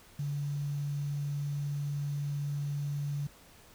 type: tone with quantisation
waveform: sine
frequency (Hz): 143.8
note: D3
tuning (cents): -36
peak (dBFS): -31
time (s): 0.19-3.27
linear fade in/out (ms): 5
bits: 9
effects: pink hiss -57 dBFS RMS until 3.74 s